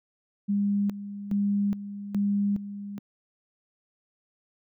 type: tone with tremolo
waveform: sine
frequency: 202.1 Hz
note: G#3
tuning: 47 cents flat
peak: -22 dBFS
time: 0.48-2.99 s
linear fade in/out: 20 ms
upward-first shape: square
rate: 1.2 Hz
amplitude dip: 75%
effects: none